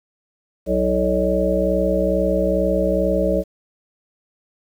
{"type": "harmonic tone with a mistuned harmonic", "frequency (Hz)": 62.3, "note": "B1", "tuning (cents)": 16, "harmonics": [1, 3, 5, 7, 9, 10], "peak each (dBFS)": [-25, -23, -25, -24, -20, -24], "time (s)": [0.66, 3.44], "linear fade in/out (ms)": 50, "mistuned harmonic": 5, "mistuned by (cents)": 57, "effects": ["8-bit"]}